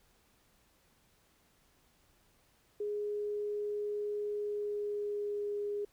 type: tone with pitch glide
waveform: sine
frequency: 415.3 to 411 Hz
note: G#4 to G#4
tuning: 0 to -18 cents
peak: -33 dBFS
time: 2.8-5.85 s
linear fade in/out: 5 ms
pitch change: -18 cents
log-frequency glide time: 4.34-5.58 s
effects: pink hiss -69 dBFS RMS until 5.92 s